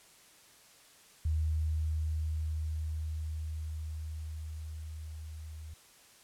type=tone with level ramp; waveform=sine; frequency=78.2 Hz; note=D#2; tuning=9 cents sharp; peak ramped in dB=-27 to -42 dBFS; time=1.25-5.74 s; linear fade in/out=5 ms; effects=white hiss -59 dBFS RMS until 6.23 s + low-pass 11000 Hz 12 dB/octave